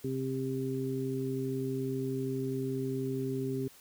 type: harmonic tone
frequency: 132.2 Hz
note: C3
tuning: 18 cents sharp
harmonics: 1 / 2 / 3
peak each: -36 / -35 / -35 dBFS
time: 0.04-3.68 s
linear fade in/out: 5 ms
effects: white hiss -57 dBFS RMS until 3.8 s